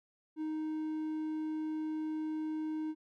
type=tone; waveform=triangle; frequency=311.5 Hz; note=D#4; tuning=2 cents sharp; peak=-32 dBFS; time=0.36-2.95 s; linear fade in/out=50 ms; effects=none